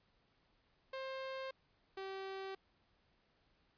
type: tone pair in turn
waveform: sawtooth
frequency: 530 / 385.7 Hz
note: C5 / G4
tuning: +22 / -28 cents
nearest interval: tritone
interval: 550 cents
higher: first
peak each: -38 / -39 dBFS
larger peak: first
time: 0.93-1.51 / 1.97-2.55 s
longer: neither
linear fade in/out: 5 ms
effects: pink hiss -75 dBFS RMS until 3.77 s + resampled to 11025 Hz